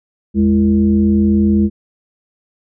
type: tone with frequency modulation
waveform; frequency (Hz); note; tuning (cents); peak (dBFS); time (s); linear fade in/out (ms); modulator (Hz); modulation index
sine; 207.9; G#3; +2; -9; 0.34-1.7; 50; 128; 0.78
effects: none